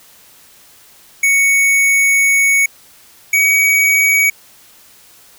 square tone pair in turn, 2224 / 2259 Hz, C#7 / C#7, +5 / +32 cents, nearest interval unison, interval 27 cents, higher second, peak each -10 dBFS, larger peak neither, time 1.23-2.66 / 3.33-4.3 s, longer first, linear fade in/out 5 ms, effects white hiss -45 dBFS RMS until 5.38 s

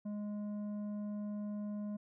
sine tone with tanh clipping, 207.7 Hz, G#3, in tune, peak -39 dBFS, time 0.05-1.97 s, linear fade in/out 10 ms, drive 8 dB, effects none

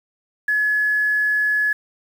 sine tone with quantisation, 1700 Hz, G#6, 40 cents sharp, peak -16 dBFS, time 0.48-1.73 s, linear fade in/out 5 ms, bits 7, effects none

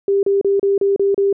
sine tone bursts, 396.7 Hz, G4, 21 cents sharp, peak -12 dBFS, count 7, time 0.08-1.328 s, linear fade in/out 2 ms, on 150 ms, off 33 ms, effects none

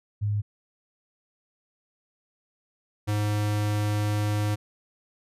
sine / square tone pair in turn, 103.83 / 104.67 Hz, G#2 / G#2, 0 / +14 cents, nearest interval unison, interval 14 cents, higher second, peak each -23 / -24 dBFS, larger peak first, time 0.21-0.42 / 3.07-4.56 s, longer second, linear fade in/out 20 ms, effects resampled to 32000 Hz

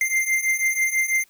square beating tone pair, 2089 / 2095.1 Hz, C7 / C7, -3 / +2 cents, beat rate 6.1 Hz, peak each -25 / -22 dBFS, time 0.01-1.24 s, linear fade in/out 2 ms, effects white hiss -59 dBFS RMS until 1.29 s

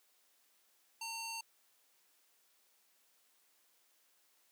square tone with band-pass filter, 910 Hz, A#5, 42 cents flat, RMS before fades -43 dBFS, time 1.01-1.41 s, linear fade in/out 5 ms, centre 5500 Hz, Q 0.77, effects white hiss -72 dBFS RMS until 4.51 s + high-pass 300 Hz 12 dB/octave

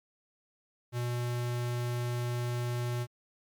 square tone, 121.3 Hz, B2, 31 cents flat, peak -31 dBFS, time 0.92-3.07 s, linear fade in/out 50 ms, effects MP3 96 kbps

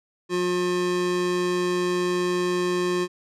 square tone pair together, 178.95 / 357.9 Hz, F3 / F4, +42 / +42 cents, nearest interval octave, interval 1200 cents, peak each -31 / -23 dBFS, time 0.29-3.08 s, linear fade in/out 50 ms, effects low-pass 8000 Hz 12 dB/octave

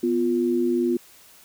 sine tone pair together, 247.6 / 350.1 Hz, B3 / F4, +5 / +4 cents, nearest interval tritone, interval 599 cents, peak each -23 / -21 dBFS, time 0.03-0.97 s, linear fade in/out 5 ms, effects white hiss -51 dBFS RMS until 1.44 s

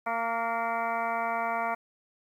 harmonic tone with a mistuned harmonic, 230 Hz, A#3, 23 cents flat, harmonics 1 / 2 / 3 / 4 / 5 / 6 / 8 / 9 / 10, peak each -42 / -42 / -31 / -33 / -35 / -36 / -43 / -42 / -41 dBFS, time 0.06-1.75 s, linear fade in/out 10 ms, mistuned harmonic 6, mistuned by +31 cents, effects 10-bit

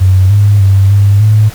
sine tone with pitch steps, 93.9 / 102 / 97.4 / 100.5 / 106.9 Hz, F#2 / G#2 / G2 / G2 / A2, +26 / -31 / -11 / +44 / -49 cents, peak -3 dBFS, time 0-1.5 s, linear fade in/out 20 ms, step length 300 ms, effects pink hiss -31 dBFS RMS until 1.54 s

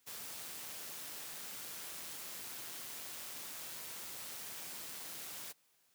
white noise with amplitude modulation, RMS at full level -45 dBFS, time 0.06-5.53 s, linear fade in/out 20 ms, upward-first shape sine, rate 162 Hz, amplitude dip 30%, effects white hiss -73 dBFS RMS until 5.94 s + high-pass 100 Hz 12 dB/octave

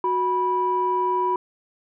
sine tone pair together, 367.6 / 980 Hz, F#4 / B5, -11 / -14 cents, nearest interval octave + perfect fourth, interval 1697 cents, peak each -24 / -20 dBFS, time 0.04-1.36 s, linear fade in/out 2 ms, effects tanh soft clip ceiling -12 dBFS

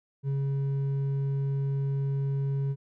sine tone with hard clipping, 138 Hz, C#3, 7 cents flat, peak -27 dBFS, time 0.23-2.76 s, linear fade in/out 50 ms, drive 4 dB, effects none

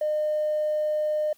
triangle tone, 608 Hz, D#5, 40 cents flat, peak -19 dBFS, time 0.01-1.33 s, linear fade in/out 5 ms, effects tanh soft clip ceiling -20 dBFS + white hiss -61 dBFS RMS until 1.37 s

